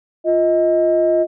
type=tone pair together; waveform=sine; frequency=348.8 / 629.4 Hz; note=F4 / D#5; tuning=-2 / +20 cents; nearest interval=minor seventh; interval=1022 cents; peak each=-16 / -13 dBFS; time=0.24-1.27 s; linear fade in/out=50 ms; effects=tanh soft clip ceiling -5 dBFS